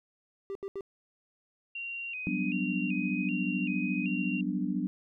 triangle tone bursts, 393.4 Hz, G4, 6 cents sharp, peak -32 dBFS, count 3, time 0.5-0.808 s, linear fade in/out 0 ms, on 52 ms, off 76 ms
sine tone with vibrato, 2630 Hz, E7, 5 cents flat, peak -35 dBFS, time 1.75-4.41 s, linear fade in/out 5 ms, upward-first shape square, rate 1.3 Hz, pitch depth 83 cents each way
sine chord, G major seventh, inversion third, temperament equal with one note detuned, 182.03 / 196 / 246.9 / 293.7 Hz, F#3 / G3 / B3 / D4, -28 / 0 / 0 / 0 cents, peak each -34 dBFS, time 2.27-4.87 s, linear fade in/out 0 ms
effects none

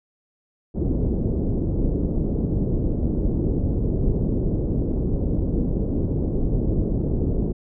pink low-pass noise, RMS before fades -22 dBFS, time 0.74-7.53 s, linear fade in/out 20 ms, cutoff 420 Hz, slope 24 dB/octave, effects none

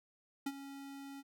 square tone with ADSR envelope, 276.7 Hz, C#4, 3 cents flat, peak -34 dBFS, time 0.46-1.23 s, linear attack 7 ms, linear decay 46 ms, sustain -13 dB, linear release 37 ms, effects none

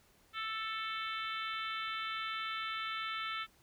harmonic tone, 441.3 Hz, A4, 5 cents sharp, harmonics 3 / 4 / 5 / 6 / 7 / 8 / 9, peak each -39 / -46 / -44 / -48 / -46 / -46 / -52 dBFS, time 0.33-3.47 s, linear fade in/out 50 ms, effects pink hiss -67 dBFS RMS until 3.62 s

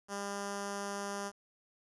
5% pulse tone with notch filter, 200.7 Hz, G3, 41 cents sharp, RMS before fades -39 dBFS, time 0.08-1.32 s, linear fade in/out 50 ms, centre 2300 Hz, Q 0.91, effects resampled to 22050 Hz + 11-bit

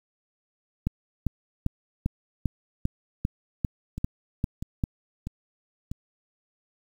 two click trains, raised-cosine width 5 ms, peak -20 / -12 dBFS, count 4 / 11, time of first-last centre 3.98-5.915 / 0.87-4.838 s, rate 1.55 / 2.52 Hz, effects 8-bit

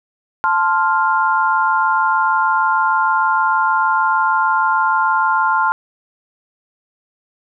sine chord, F major, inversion first, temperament equal, 880 / 1046.5 / 1396.9 Hz, A5 / C6 / F6, 0 / 0 / 0 cents, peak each -17 dBFS, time 0.44-5.72 s, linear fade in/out 0 ms, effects none

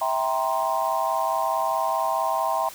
sine chord, C dominant seventh, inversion first, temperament just, 654.1 / 784.9 / 941.9 / 1046.5 Hz, E5 / G5 / Bb5 / C6, -14 / +2 / +18 / 0 cents, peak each -27 dBFS, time 0.01-2.69 s, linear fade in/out 5 ms, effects white hiss -42 dBFS RMS until 2.74 s

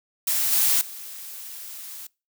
blue noise with level steps, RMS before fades -23 / -20 / -38 dBFS, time 0.27-2.07 s, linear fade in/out 5 ms, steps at 0.52 / 0.81 s, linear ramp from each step 2 ms, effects noise-tail reverb RT60 0.3 s tail -25 dB re dry

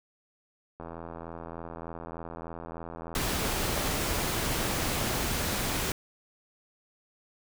click train, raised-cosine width 1 ms, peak -26 dBFS, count 365, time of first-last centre 0.8-5.17 s, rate 83.3 Hz
pink noise, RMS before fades -30 dBFS, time 3.15-5.92 s, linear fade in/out 2 ms
effects none

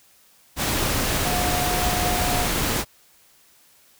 sine tone in noise, 719 Hz, F#5, 50 cents flat, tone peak -26 dBFS, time 1.23-2.48 s, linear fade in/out 50 ms, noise pink, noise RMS -23 dBFS, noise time 0.56-2.85 s, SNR -6 dB, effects white hiss -56 dBFS RMS until 3.99 s

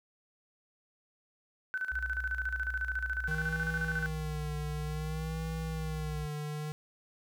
sine tone with tremolo, 1518 Hz, F#6, 44 cents sharp, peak -30 dBFS, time 1.74-4.06 s, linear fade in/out 0 ms, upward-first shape square, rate 14 Hz, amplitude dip 70%
sine tone with pitch glide, 61.74 to 61.24 Hz, B1 to B1, 0 to -14 cents, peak -37 dBFS, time 1.91-6.27 s, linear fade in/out 20 ms, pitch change -14 cents, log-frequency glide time 2.2-2.79 s
square tone with vibrato, 155.56 Hz, D#3, in tune, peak -36 dBFS, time 3.28-6.72 s, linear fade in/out 0 ms, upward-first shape sine, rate 0.56 Hz, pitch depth 66 cents each way
effects 11-bit

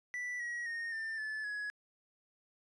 triangle tone with pitch steps, 1970 / 1908.4 / 1848.7 / 1790.9 / 1734.9 / 1680.7 Hz, B6 / A#6 / A#6 / A6 / A6 / G#6, -5 / +40 / -15 / +30 / -25 / +20 cents, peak -35 dBFS, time 0.14-1.7 s, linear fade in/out 0 ms, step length 260 ms, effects resampled to 22050 Hz

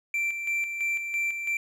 triangle tone with tremolo, 2349 Hz, D7, in tune, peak -23 dBFS, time 0.14-1.57 s, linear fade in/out 2 ms, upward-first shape square, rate 3 Hz, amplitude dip 50%, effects none

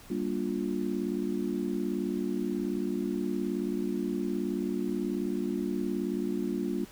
sine chord, G minor seventh, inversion none, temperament just, 196 / 235.2 / 294 / 352.8 Hz, G3 / Bb3 / D4 / F4, 0 / +16 / +2 / +18 cents, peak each -34 dBFS, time 0.1-6.85 s, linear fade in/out 5 ms, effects pink hiss -52 dBFS RMS until 6.91 s

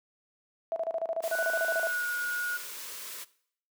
sine tone bursts, 659.3 Hz, E5, in tune, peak -26 dBFS, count 16, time 0.72-1.871 s, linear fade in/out 0 ms, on 41 ms, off 33 ms
white band-stop noise, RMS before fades -41 dBFS, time 1.22-3.25 s, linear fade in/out 20 ms, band 630 to 890 Hz, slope 96 dB/octave
sine tone with pitch glide, 1480 to 1446.2 Hz, F#6 to F#6, 0 to -40 cents, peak -29 dBFS, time 1.31-2.58 s, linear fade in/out 20 ms, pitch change -40 cents, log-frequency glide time 1.74-2.07 s
effects noise-tail reverb RT60 0.6 s tail -19 dB re dry + high-pass 400 Hz 12 dB/octave

